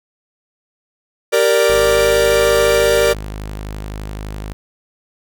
45% pulse chord, G minor, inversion none, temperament equal, 392 / 466.2 / 587.3 Hz, G4 / Bb4 / D5, 0 / 0 / 0 cents, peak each -18 / -14 / -15 dBFS, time 1.32-3.14 s, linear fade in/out 20 ms
sawtooth tone, 51.8 Hz, G#1, 4 cents flat, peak -21 dBFS, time 1.69-4.53 s, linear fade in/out 0 ms
effects none

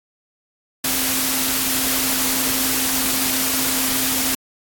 sine tone in noise, 262.3 Hz, C4, 4 cents sharp, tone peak -28 dBFS, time 0.84-4.35 s, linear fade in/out 5 ms, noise white, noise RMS -20 dBFS, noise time 0.84-4.35 s, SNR -11 dB, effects AAC 64 kbps

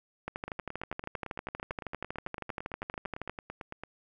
two click trains, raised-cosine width 0.5 ms, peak -24 / -20 dBFS, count 31 / 39, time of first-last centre 0.48-3.836 / 0.28-3.296 s, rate 8.94 / 12.6 Hz, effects none

